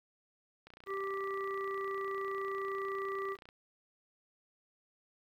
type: click train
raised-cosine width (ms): 0.3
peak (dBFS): -36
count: 85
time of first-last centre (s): 0.67-3.489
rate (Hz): 29.8
type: harmonic tone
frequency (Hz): 391.1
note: G4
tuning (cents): -4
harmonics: 1 / 3 / 5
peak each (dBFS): -37 / -39 / -45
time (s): 0.86-3.37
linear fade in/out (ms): 50
effects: 11-bit